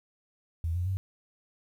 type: tone with pitch steps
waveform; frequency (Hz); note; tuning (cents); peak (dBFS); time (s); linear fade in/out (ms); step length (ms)
sine; 82.8 / 88.74 / 95.11; E2 / F2 / F#2; +8 / +28 / +48; -27; 0.64-0.97; 0; 110
effects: 10-bit